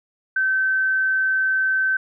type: tone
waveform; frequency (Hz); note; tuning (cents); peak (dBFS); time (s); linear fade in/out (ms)
sine; 1540; G6; -31; -17; 0.36-1.97; 5
effects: none